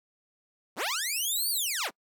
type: linear two-way sweep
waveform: 10% pulse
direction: up then down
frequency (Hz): 126.4 to 4699 to 126.4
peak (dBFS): -20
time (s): 0.76-1.91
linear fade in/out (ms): 50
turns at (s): 1.5
effects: noise-tail reverb RT60 0.1 s tail -26 dB re dry